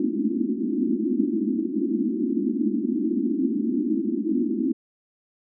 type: band-pass noise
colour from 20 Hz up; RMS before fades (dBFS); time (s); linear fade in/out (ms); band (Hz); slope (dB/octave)
pink; -24; 0-4.73; 5; 210 to 350; 96
effects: none